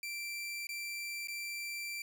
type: tone with dropouts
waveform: sawtooth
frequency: 2349 Hz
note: D7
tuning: in tune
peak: -35 dBFS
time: 0.03-2.02 s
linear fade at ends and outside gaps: 2 ms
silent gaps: 0.67-0.69 / 1.273-1.283 s
effects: none